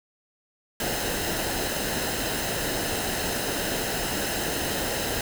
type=noise with comb filter; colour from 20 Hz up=pink; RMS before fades=-28 dBFS; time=0.8-5.21 s; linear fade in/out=2 ms; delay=0.87 ms; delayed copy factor=-0.55; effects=none